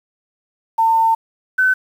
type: tone pair in turn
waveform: sine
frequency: 902 / 1517 Hz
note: A5 / F#6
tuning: +43 / +43 cents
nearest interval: major sixth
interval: 900 cents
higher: second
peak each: -11 dBFS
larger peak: neither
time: 0.78-1.15 / 1.58-1.74 s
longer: first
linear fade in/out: 10 ms
effects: 7-bit